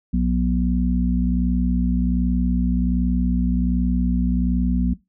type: harmonic tone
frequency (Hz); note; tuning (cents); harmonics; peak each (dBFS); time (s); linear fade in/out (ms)
61.3; B1; -12; 1 / 3 / 4; -21 / -20 / -23; 0.13-4.94; 10
effects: noise-tail reverb RT60 0.2 s tail -19 dB re dry